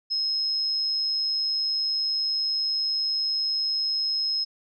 sine tone, 5150 Hz, E8, 41 cents flat, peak -23 dBFS, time 0.1-4.45 s, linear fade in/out 20 ms, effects none

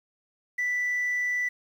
sine tone, 1975.5 Hz, B6, in tune, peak -23 dBFS, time 0.58-1.49 s, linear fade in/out 10 ms, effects tanh soft clip ceiling -22 dBFS + 9-bit

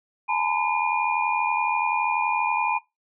sine tone cluster, 848 / 920 / 1009 / 2426 Hz, G#5 / A#5 / B5 / D#7, +36 / -23 / +37 / -44 cents, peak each -27 dBFS, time 0.28-2.79 s, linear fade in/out 20 ms, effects noise-tail reverb RT60 0.2 s tail -20 dB re dry

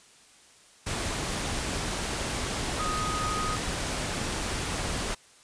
sine tone in noise, 1249 Hz, D#6, 6 cents sharp, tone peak -30 dBFS, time 2.79-3.56 s, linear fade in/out 10 ms, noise pink, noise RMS -31 dBFS, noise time 0.86-5.15 s, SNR -2 dB, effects white hiss -56 dBFS RMS until 5.43 s + resampled to 22050 Hz

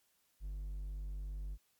triangle tone with hard clipping, 48.61 Hz, G1, 14 cents flat, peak -40 dBFS, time 0.4-1.58 s, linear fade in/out 50 ms, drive 6 dB, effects white hiss -75 dBFS RMS until 1.79 s + MP3 96 kbps

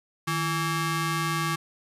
sawtooth ring-modulated tone, 493.9 Hz, B4, in tune, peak -18 dBFS, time 0.27-1.56 s, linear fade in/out 10 ms, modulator 650 Hz, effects resampled to 32000 Hz + 10-bit

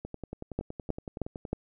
two click trains, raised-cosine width 2 ms, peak -24 / -16 dBFS, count 16 / 4, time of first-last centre 0.05-1.452 / 0.59-1.53 s, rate 10.7 / 3.19 Hz, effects none

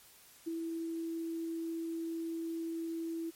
sine tone with ADSR envelope, 329.6 Hz, E4, in tune, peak -32 dBFS, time 0.46-3.31 s, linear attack 19 ms, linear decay 11 ms, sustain -3 dB, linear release 20 ms, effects white hiss -59 dBFS RMS until 3.35 s + MP3 64 kbps

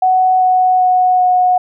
sine tone with pitch steps, 744 / 739.3 / 734.6 / 730 Hz, F#5 / F#5 / F#5 / F#5, +9 / -2 / -13 / -24 cents, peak -8 dBFS, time 0.02-1.58 s, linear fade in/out 5 ms, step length 390 ms, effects none

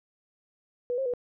sine tone with pitch steps, 489.2 / 534 / 489.5 Hz, B4 / C5 / B4, -16 / +35 / -15 cents, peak -26 dBFS, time 0.9-1.137 s, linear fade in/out 0 ms, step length 79 ms, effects none

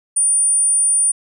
sine tone, 9350 Hz, D9, 9 cents flat, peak -12 dBFS, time 0.16-1.12 s, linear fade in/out 10 ms, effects none

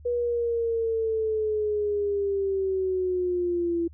sine linear sweep, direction down, 485.6 to 335.7 Hz, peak -23 dBFS, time 0.05-3.88 s, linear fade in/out 10 ms, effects added 75 Hz sine -45 dBFS peak until 3.93 s

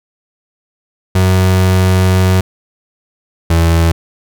35% pulse tone pair in turn, 93.1 / 83.14 Hz, F#2 / E2, +11 / +15 cents, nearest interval major second, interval 196 cents, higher first, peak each -6 dBFS, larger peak neither, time 1.15-2.41 / 3.5-3.92 s, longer first, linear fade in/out 5 ms, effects none

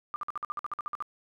sine tone bursts, 1197 Hz, D6, 33 cents sharp, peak -30 dBFS, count 13, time 0.14-1.024 s, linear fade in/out 0 ms, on 20 ms, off 52 ms, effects none

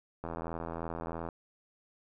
click train, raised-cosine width 1 ms, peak -24 dBFS, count 88, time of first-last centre 0.24-1.288 s, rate 83 Hz, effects none

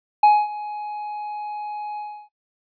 triangle tone with ADSR envelope, 838 Hz, G#5, 15 cents sharp, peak -7 dBFS, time 0.23-2.29 s, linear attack 5 ms, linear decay 240 ms, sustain -19 dB, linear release 310 ms, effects noise-tail reverb RT60 0.1 s tail -18 dB re dry + resampled to 11025 Hz

